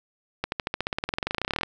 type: accelerating click train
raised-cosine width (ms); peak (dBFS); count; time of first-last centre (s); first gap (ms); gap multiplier
0.3; -10; 27; 0.44-1.633; 81; 0.95
effects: none